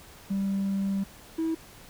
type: tone pair in turn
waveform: triangle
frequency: 196 / 324.2 Hz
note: G3 / E4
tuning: 0 / -29 cents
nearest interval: major sixth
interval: 871 cents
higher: second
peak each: -22 dBFS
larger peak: neither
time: 0.3-1.04 / 1.38-1.55 s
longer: first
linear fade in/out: 10 ms
effects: tanh soft clip ceiling -21 dBFS + pink hiss -50 dBFS RMS until 1.89 s